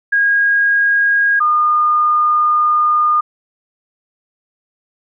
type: tone pair in turn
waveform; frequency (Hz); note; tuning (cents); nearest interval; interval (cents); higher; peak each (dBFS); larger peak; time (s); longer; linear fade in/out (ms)
sine; 1635 / 1217.2; G#6 / D#6; -28 / -38; perfect fourth; 510; first; -10; neither; 0.12-1.4 / 1.4-3.21; second; 10
effects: none